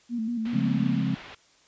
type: tone with vibrato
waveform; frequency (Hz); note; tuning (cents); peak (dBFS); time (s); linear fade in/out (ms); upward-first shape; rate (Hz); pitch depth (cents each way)
sine; 230; A#3; -23; -26; 0.09-1.02; 50; square; 5.3; 63
type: low-pass noise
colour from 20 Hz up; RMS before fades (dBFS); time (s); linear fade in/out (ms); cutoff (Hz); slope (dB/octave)
white; -45; 0.45-1.35; 5; 3400; 24
type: chord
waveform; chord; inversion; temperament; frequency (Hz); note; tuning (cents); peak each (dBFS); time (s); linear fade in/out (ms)
sine; Db major seventh; none; equal; 138.59 / 174.61 / 207.7 / 261.6; Db3 / F3 / Ab3 / C4; 0 / 0 / 0 / 0; -29; 0.53-1.15; 10
effects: white hiss -60 dBFS RMS until 1.67 s + resampled to 16000 Hz